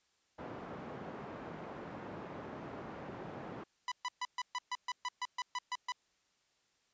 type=band-pass noise; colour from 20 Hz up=pink; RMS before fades=-46 dBFS; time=0.38-3.64 s; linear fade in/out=10 ms; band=160 to 1200 Hz; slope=12 dB/octave
type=tone bursts; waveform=sawtooth; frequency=993 Hz; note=B5; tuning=9 cents sharp; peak=-31 dBFS; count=13; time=3.88-5.921 s; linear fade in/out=2 ms; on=37 ms; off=130 ms
effects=white hiss -75 dBFS RMS until 6.93 s + resampled to 16000 Hz